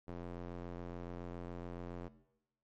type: tone with band-pass filter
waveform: square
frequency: 43.56 Hz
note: F1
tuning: 4 cents flat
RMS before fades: -45 dBFS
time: 0.07-2.09 s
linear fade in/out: 20 ms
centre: 410 Hz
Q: 0.6
effects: noise-tail reverb RT60 0.9 s tail -17 dB re dry + MP3 48 kbps